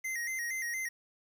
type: tone with vibrato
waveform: square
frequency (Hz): 1975.5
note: B6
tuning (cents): 0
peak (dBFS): -34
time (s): 0.04-0.89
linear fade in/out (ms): 10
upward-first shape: square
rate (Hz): 4.3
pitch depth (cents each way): 82
effects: 10-bit